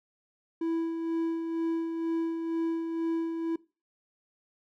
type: tone with tremolo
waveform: triangle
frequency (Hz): 329.6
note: E4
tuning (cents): 0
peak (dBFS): -24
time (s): 0.61-3.56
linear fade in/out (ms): 5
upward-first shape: sine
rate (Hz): 2.1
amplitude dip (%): 45
effects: noise-tail reverb RT60 0.3 s tail -21 dB re dry